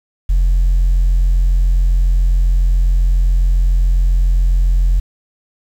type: tone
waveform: sine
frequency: 43.65 Hz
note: F1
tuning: in tune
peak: -7 dBFS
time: 0.29-5 s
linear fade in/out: 10 ms
effects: tanh soft clip ceiling -8 dBFS + 7-bit